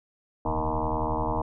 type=tone with frequency modulation; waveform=sine; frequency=467.8 Hz; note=A#4; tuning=6 cents sharp; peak=-24 dBFS; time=0.45-1.42 s; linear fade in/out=5 ms; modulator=78.9 Hz; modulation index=7.1; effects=none